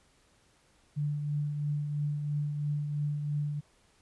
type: tone with tremolo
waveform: sine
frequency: 147.1 Hz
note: D3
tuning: 3 cents sharp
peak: -27 dBFS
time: 0.96-3.61 s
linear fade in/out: 20 ms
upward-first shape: triangle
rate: 3 Hz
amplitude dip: 45%
effects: pink hiss -66 dBFS RMS until 4.01 s + resampled to 24000 Hz